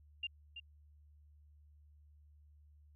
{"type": "tone with echo", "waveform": "sine", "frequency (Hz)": 2794, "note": "F7", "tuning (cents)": 0, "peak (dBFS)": -36, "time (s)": [0.23, 0.27], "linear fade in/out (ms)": 5, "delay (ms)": 330, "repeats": 1, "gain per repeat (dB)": -9, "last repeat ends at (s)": 0.6, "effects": ["added 74 Hz sine -60 dBFS peak until 2.95 s"]}